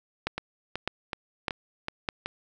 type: two click trains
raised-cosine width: 0.3 ms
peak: -11 / -15 dBFS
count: 4 / 6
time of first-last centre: 0.27-2.088 / 0.38-2.26 s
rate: 1.65 / 2.66 Hz
effects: none